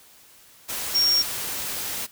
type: tone in noise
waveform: sine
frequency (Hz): 5550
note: F8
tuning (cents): -12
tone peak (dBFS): -17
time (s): 0.94-1.23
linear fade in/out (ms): 20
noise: white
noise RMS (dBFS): -30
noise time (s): 0.68-2.07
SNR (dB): +10
effects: white hiss -52 dBFS RMS until 2.11 s